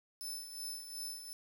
20% pulse tone with tremolo, 5274 Hz, E8, in tune, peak -34 dBFS, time 0.21-1.33 s, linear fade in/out 0 ms, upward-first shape sine, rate 2.7 Hz, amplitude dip 60%, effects 10-bit

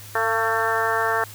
harmonic tone with a mistuned harmonic, 224.2 Hz, A3, 33 cents sharp, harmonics 2 / 3 / 4 / 5 / 6 / 7 / 8, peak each -27 / -27 / -27 / -27 / -27 / -27 / -27 dBFS, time 0.15-1.24 s, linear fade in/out 2 ms, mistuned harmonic 3, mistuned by +25 cents, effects added 104 Hz sine -42 dBFS peak until 1.34 s + white hiss -42 dBFS RMS until 1.34 s

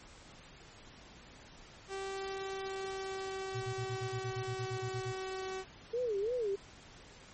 sawtooth tone with pitch glide, 388.2 to 378.5 Hz, G4 to F#4, -17 to +39 cents, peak -34 dBFS, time 1.88-5.65 s, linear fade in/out 50 ms, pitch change -44 cents, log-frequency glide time 2.11-4.86 s
sine tone bursts, 118.1 Hz, A#2, 23 cents sharp, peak -36 dBFS, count 14, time 3.54-5.129 s, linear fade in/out 20 ms, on 81 ms, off 35 ms
sine tone with vibrato, 443.9 Hz, A4, 15 cents sharp, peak -31 dBFS, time 5.93-6.56 s, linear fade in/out 10 ms, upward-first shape sine, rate 3 Hz, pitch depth 220 cents each way
effects pink hiss -55 dBFS RMS until 7.33 s + MP3 32 kbps

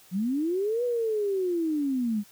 sine linear two-way sweep, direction up then down, 171.7 to 493.9 to 199.3 Hz, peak -24 dBFS, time 0.11-2.24 s, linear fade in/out 50 ms, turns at 0.84 s, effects white hiss -55 dBFS RMS until 2.31 s

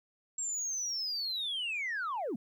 sine linear sweep, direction down, 7580 to 189.7 Hz, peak -31 dBFS, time 0.38-2.36 s, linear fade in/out 5 ms, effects tanh soft clip ceiling -30 dBFS + 12-bit

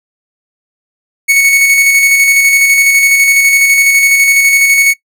45% pulse tone with tremolo, 2217 Hz, C#7, in tune, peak -4 dBFS, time 1.28-4.94 s, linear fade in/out 20 ms, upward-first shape square, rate 12 Hz, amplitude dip 30%, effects noise-tail reverb RT60 0.1 s tail -20 dB re dry

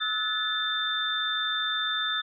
sine tone cluster, 1295 / 1468 / 1733 / 3574 Hz, E6 / F#6 / A6 / A7, -31 / -14 / -27 / +26 cents, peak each -33 / -36 / -32 / -28 dBFS, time 0-2.22 s, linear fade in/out 20 ms, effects none

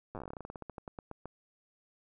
slowing click train, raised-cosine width 1 ms, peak -28 dBFS, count 24, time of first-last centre 0.15-1.256 s, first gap 8 ms, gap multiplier 1.14, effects none

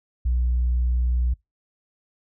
sine tone, 61 Hz, B1, 21 cents flat, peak -17 dBFS, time 0.25-1.34 s, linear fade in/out 10 ms, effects noise-tail reverb RT60 0.2 s tail -26 dB re dry + tanh soft clip ceiling -16 dBFS

